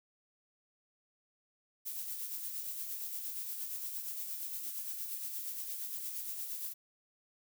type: noise with tremolo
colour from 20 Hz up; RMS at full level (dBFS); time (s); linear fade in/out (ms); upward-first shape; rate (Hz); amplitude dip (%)
violet; -39; 1.85-6.74; 20; sine; 8.6; 40
effects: none